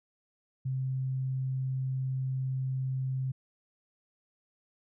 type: tone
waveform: sine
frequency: 131.3 Hz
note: C3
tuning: 6 cents sharp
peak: -29 dBFS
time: 0.65-3.32 s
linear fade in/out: 10 ms
effects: none